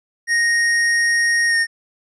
square tone with pitch glide, 1864.7 to 1838 Hz, A#6 to A#6, 0 to -25 cents, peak -15 dBFS, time 0.27-1.67 s, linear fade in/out 50 ms, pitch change -25 cents, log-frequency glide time 1.48-1.56 s, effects resampled to 22050 Hz

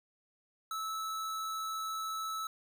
square tone, 1307 Hz, E6, 15 cents flat, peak -36 dBFS, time 0.71-2.47 s, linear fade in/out 2 ms, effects none

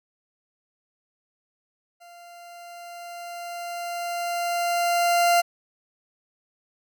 40% pulse tone with level ramp, 694 Hz, F5, 11 cents flat, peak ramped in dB -45 to -15 dBFS, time 2-5.42 s, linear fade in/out 20 ms, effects none

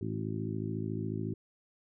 harmonic tone with a mistuned harmonic, 54 Hz, A1, 32 cents flat, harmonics 2 / 3 / 4 / 5 / 6 / 7, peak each -37 / -39 / -40 / -41 / -42 / -42 dBFS, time 0.01-1.34 s, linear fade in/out 5 ms, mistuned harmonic 7, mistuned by -16 cents, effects none

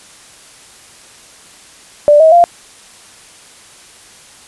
sine tone with pitch steps, 589 / 638.6 / 692.4 Hz, D5 / D#5 / F5, +5 / +45 / -15 cents, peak -3 dBFS, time 2.08-2.44 s, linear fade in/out 0 ms, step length 120 ms, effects white hiss -40 dBFS RMS until 4.47 s + resampled to 24000 Hz

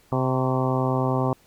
harmonic tone with a mistuned harmonic, 130 Hz, C3, 11 cents flat, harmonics 1 / 2 / 3 / 4 / 5 / 6 / 7 / 8 / 9, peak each -24 / -27 / -29 / -30 / -31 / -32 / -32 / -33 / -34 dBFS, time 0.12-1.33 s, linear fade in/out 2 ms, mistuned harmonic 9, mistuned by -47 cents, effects pink hiss -58 dBFS RMS until 1.46 s

